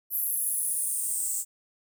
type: noise with high-pass filter sweep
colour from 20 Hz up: blue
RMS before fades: -29 dBFS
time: 0.1-1.45 s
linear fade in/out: 50 ms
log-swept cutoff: 12000 to 7800 Hz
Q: 8.1
effects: none